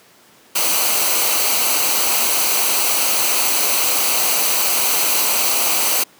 white noise with comb filter, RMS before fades -17 dBFS, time 0.55-6.04 s, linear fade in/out 10 ms, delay 0.57 ms, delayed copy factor -0.55, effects pink hiss -49 dBFS RMS until 6.19 s + high-pass 200 Hz 12 dB/octave

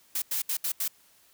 blue noise bursts at uneven times, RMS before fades -29 dBFS, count 5, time 0.15-0.22 / 0.31-0.42 / 0.49-0.57 / 0.64-0.72 / 0.8-0.88 s, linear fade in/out 5 ms, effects white hiss -61 dBFS RMS until 1.33 s

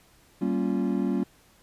triangle chord, G half-diminished seventh, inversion none, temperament equal with one note detuned, 192.52 / 233.1 / 277.2 / 349.2 Hz, G3 / Bb3 / Db4 / F4, -31 / 0 / 0 / 0 cents, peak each -26 / -27 / -27 / -30 dBFS, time 0.41-1.24 s, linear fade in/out 10 ms, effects pink hiss -59 dBFS RMS until 1.62 s + resampled to 32000 Hz

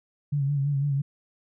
sine tone with vibrato, 141.2 Hz, C#3, 32 cents sharp, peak -22 dBFS, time 0.32-1.02 s, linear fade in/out 10 ms, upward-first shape sine, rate 6 Hz, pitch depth 55 cents each way, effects none

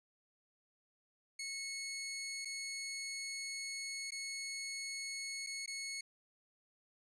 15% pulse tone with dropouts, 2191 Hz, C#7, 21 cents flat, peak -34 dBFS, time 1.39-6.01 s, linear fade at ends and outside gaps 5 ms, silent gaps 2.449-2.454 / 4.107-4.119 / 5.465-5.469 / 5.661-5.676 s, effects low-pass 10000 Hz 12 dB/octave

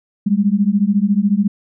sine beating tone pair, 196 / 210 Hz, G3 / G#3, 0 / +19 cents, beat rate 14 Hz, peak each -15 dBFS, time 0.26-1.48 s, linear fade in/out 10 ms, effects none

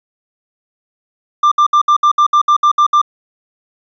triangle tone bursts, 1188 Hz, D6, 20 cents sharp, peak -5 dBFS, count 11, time 1.43-3.016 s, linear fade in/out 5 ms, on 86 ms, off 64 ms, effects resampled to 16000 Hz

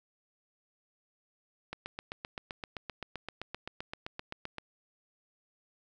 click train, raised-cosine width 0.3 ms, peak -22 dBFS, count 23, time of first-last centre 1.73-4.583 s, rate 7.71 Hz, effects none

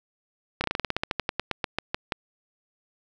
slowing click train, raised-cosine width 0.3 ms, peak -9 dBFS, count 19, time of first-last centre 0.61-2.122 s, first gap 30 ms, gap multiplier 1.11, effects none

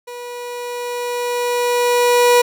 30% pulse tone with level ramp, 486 Hz, B4, 28 cents flat, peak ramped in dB -27 to -6 dBFS, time 0.07-2.42 s, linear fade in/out 10 ms, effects none

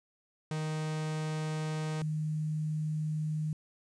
45% pulse / sine tone pair in turn, 155.56 / 154.4 Hz, D#3 / D#3, 0 / -13 cents, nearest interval unison, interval 13 cents, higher first, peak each -32 / -30 dBFS, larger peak second, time 0.51-2.02 / 2.02-3.53 s, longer neither, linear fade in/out 2 ms, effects resampled to 22050 Hz + 10-bit

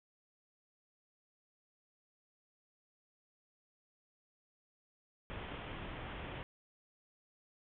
pink low-pass noise, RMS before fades -45 dBFS, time 5.3-6.43 s, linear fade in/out 0 ms, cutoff 3400 Hz, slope 96 dB/octave, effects none

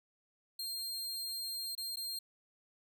sawtooth tone with dropouts, 4198 Hz, C8, 5 cents sharp, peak -35 dBFS, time 0.59-2.19 s, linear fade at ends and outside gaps 5 ms, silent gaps 1.752-1.777 / 1.959-1.969 s, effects none

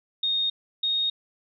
sine tone pair in turn, 3700 / 3721 Hz, A#7 / A#7, -14 / -4 cents, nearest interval unison, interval 10 cents, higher second, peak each -22 dBFS, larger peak neither, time 0.23-0.5 / 0.83-1.1 s, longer neither, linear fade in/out 5 ms, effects none

